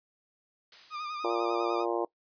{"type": "noise with exponential decay", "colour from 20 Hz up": "blue", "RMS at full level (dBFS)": -42, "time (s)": [0.72, 1.83], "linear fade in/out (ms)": 2, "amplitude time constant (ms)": 240}
{"type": "tone with vibrato", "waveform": "40% pulse", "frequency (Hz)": 1217, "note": "D#6", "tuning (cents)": -39, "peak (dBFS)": -34, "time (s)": [0.9, 1.86], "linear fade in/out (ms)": 50, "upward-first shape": "sine", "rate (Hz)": 10, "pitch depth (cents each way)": 48}
{"type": "harmonic tone", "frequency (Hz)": 116.54, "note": "A#2", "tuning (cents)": 0, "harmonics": [3, 4, 5, 6, 7, 8, 9], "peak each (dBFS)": [-31, -33, -35, -37, -38, -39, -40], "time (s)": [1.24, 2.05], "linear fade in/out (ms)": 5}
{"effects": ["noise-tail reverb RT60 0.1 s tail -21 dB re dry", "resampled to 11025 Hz"]}